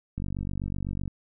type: click train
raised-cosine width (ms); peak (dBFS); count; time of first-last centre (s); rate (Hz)
5; -20; 44; 0.18-1.078; 47.9
effects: none